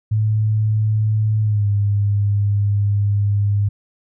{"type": "tone with pitch glide", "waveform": "sine", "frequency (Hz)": [107.9, 101.84], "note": ["A2", "G#2"], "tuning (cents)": [-33, -33], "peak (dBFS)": -14, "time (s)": [0.11, 3.69], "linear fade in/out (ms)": 10, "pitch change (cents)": -100, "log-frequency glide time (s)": [1.42, 1.67], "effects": []}